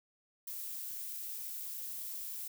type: noise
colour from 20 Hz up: violet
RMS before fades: -42 dBFS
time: 0.47-2.48 s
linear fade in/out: 5 ms
effects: none